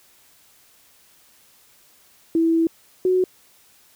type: tone pair in turn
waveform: sine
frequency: 328.6 / 368.8 Hz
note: E4 / F#4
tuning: -5 / -6 cents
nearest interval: major second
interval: 199 cents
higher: second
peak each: -15 dBFS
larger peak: neither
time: 2.35-2.67 / 3.05-3.24 s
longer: first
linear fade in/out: 2 ms
effects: white hiss -55 dBFS RMS until 3.95 s

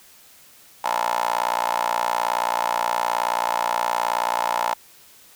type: tone with high-pass filter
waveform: 15% pulse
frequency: 58.9 Hz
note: A#1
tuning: 19 cents sharp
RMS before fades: -23 dBFS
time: 0.84-4.74 s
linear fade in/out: 5 ms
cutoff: 840 Hz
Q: 8.8
effects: white hiss -50 dBFS RMS until 5.35 s

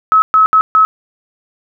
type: tone bursts at uneven times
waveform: sine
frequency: 1288 Hz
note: E6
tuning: 41 cents flat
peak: -5 dBFS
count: 4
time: 0.12-0.22 / 0.34-0.46 / 0.53-0.61 / 0.75-0.85 s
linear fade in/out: 0 ms
effects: none

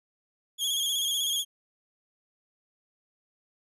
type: tone with vibrato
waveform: sawtooth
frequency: 3300 Hz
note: G#7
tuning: 12 cents flat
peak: -23 dBFS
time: 0.58-1.45 s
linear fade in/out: 50 ms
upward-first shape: square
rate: 16 Hz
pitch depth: 40 cents each way
effects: resampled to 32000 Hz

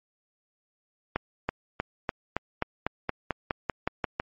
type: accelerating click train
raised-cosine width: 0.5 ms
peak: -11 dBFS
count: 14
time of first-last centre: 1.16-4.199 s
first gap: 330 ms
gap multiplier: 0.94
effects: MP3 32 kbps

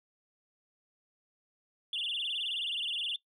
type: tone with vibrato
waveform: sine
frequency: 3136 Hz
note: G7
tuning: in tune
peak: -30 dBFS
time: 1.93-3.16 s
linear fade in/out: 2 ms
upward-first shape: sine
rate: 19 Hz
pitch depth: 220 cents each way
effects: noise-tail reverb RT60 0.1 s tail -19 dB re dry + tanh soft clip ceiling -28 dBFS

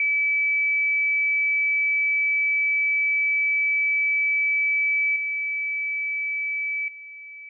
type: tone with level steps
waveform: sine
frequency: 2300 Hz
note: D7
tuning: 37 cents flat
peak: -19 / -24 / -38 dBFS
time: 0-7.49 s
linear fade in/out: 2 ms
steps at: 5.16 / 6.88 s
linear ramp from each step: 2 ms
effects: none

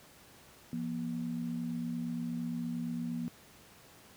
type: tone pair together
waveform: sine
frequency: 170 / 238.7 Hz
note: F3 / A#3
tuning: -46 / +41 cents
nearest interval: tritone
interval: 587 cents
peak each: -38 / -35 dBFS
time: 0.73-3.28 s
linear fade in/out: 0 ms
effects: pink hiss -57 dBFS RMS until 4.16 s + high-pass 80 Hz 12 dB/octave

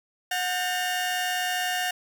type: tone cluster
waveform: 40% pulse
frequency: 729 / 1571 / 1814 / 2823 Hz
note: F#5 / G6 / A#6 / F7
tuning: -26 / +3 / -48 / +18 cents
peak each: -28 / -34 / -30 / -31 dBFS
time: 0.31-1.91 s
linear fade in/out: 5 ms
effects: 10-bit

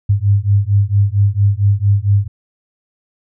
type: beating tone pair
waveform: sine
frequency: 98.8 / 103.2 Hz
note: G2 / G#2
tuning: +14 / -10 cents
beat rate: 4.4 Hz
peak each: -13 dBFS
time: 0.09-2.28 s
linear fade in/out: 10 ms
effects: none

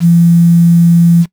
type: tone with quantisation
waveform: sine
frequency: 170.1 Hz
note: F3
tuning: 45 cents flat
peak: -3 dBFS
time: 0-1.26 s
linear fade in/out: 50 ms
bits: 5
effects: noise-tail reverb RT60 0.1 s tail -21 dB re dry

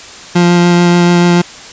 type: tone with vibrato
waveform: 30% pulse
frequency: 174.61 Hz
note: F3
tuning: in tune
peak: -3 dBFS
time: 0.35-1.42 s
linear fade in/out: 10 ms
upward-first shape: sine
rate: 6.9 Hz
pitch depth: 10 cents each way
effects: white hiss -31 dBFS RMS until 1.72 s + resampled to 16000 Hz

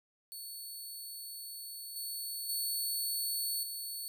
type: tone with level steps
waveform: 10% pulse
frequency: 4435 Hz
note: C#8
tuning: in tune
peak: -36 / -31 / -26 / -32 dBFS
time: 0.32-4.08 s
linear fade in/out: 0 ms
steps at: 1.96 / 2.49 / 3.63 s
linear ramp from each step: 2 ms
effects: none

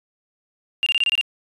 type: tone bursts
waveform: sine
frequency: 2794 Hz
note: F7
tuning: in tune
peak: -15 dBFS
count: 7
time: 0.83-1.211 s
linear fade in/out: 0 ms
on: 33 ms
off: 25 ms
effects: tanh soft clip ceiling -11 dBFS + resampled to 24000 Hz

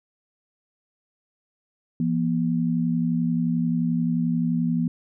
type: tone pair together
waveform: sine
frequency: 169.15 / 240.6 Hz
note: E3 / B3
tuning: +45 / -45 cents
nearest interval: tritone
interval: 610 cents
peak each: -23 dBFS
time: 2-4.88 s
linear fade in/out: 2 ms
effects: none

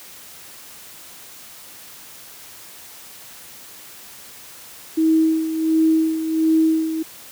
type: tone with tremolo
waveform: sine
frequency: 319.7 Hz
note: D#4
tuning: 47 cents sharp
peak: -12 dBFS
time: 4.97-7.03 s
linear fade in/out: 10 ms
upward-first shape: sine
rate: 1.4 Hz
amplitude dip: 65%
effects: white hiss -41 dBFS RMS until 7.31 s + high-pass 60 Hz 12 dB/octave

